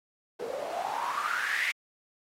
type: noise with band-pass filter sweep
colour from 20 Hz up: white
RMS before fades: -32 dBFS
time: 0.39-1.72 s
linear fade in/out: 10 ms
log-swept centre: 450 to 2200 Hz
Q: 8.4
effects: AAC 48 kbps